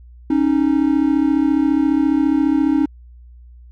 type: tone pair together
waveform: triangle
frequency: 275.4 / 310 Hz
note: C#4 / D#4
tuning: -11 / -6 cents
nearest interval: major second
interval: 205 cents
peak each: -14 dBFS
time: 0.3-2.86 s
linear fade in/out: 5 ms
effects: added 60 Hz sine -39 dBFS peak until 3.71 s